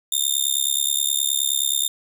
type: tone with amplitude modulation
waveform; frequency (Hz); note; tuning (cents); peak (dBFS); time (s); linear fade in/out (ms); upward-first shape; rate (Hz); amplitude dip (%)
15% pulse; 3630; A#7; -47; -8; 0.12-1.88; 5; sine; 69.5; 100
effects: none